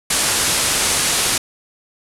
white low-pass noise, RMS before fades -18 dBFS, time 0.1-1.38 s, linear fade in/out 5 ms, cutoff 11000 Hz, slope 48 dB/octave, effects none

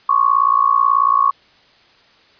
sine tone with amplitude modulation, 1108.7 Hz, C#6, in tune, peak -7 dBFS, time 0.09-1.31 s, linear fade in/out 5 ms, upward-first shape sine, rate 58.3 Hz, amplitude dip 90%, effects white hiss -51 dBFS RMS until 2.39 s + resampled to 11025 Hz

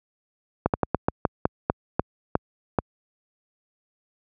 slowing click train, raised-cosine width 1 ms, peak -5 dBFS, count 11, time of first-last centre 0.66-2.787 s, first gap 78 ms, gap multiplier 1.21, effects high-pass 60 Hz 12 dB/octave

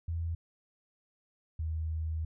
sine tone pair in turn, 83.3 / 79.69 Hz, E2 / D#2, +19 / +42 cents, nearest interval minor second, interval 77 cents, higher first, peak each -31 / -31 dBFS, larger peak neither, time 0.08-0.35 / 1.59-2.25 s, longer second, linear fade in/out 5 ms, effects none

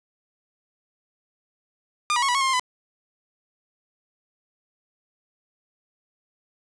sawtooth tone with pitch steps, 1210 / 969 / 1096 / 978 / 1097 / 1065 / 1056 / 1004 Hz, D#6 / B5 / C#6 / B5 / C#6 / C6 / C6 / B5, -49 / -33 / -20 / -17 / -18 / +30 / +16 / +28 cents, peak -16 dBFS, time 2.1-2.596 s, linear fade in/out 0 ms, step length 62 ms, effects resampled to 22050 Hz + 8-bit

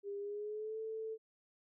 sine tone with pitch glide, 402.7 to 441.7 Hz, G4 to A4, +47 to +7 cents, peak -39 dBFS, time 0.03-1.18 s, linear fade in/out 50 ms, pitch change +160 cents, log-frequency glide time 0.18-0.79 s, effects none

